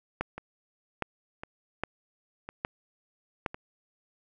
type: two click trains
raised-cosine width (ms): 0.5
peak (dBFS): -23 / -14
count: 4 / 5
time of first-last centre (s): 0.38-3.545 / 0.21-3.462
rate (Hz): 0.948 / 1.23
effects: none